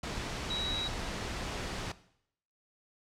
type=tone in noise; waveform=sine; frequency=3865 Hz; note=B7; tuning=38 cents flat; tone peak=-32 dBFS; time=0.5-0.88 s; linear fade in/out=5 ms; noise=pink; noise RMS=-37 dBFS; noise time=0.03-1.92 s; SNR=+2 dB; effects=noise-tail reverb RT60 0.7 s tail -17 dB re dry + low-pass 6000 Hz 12 dB/octave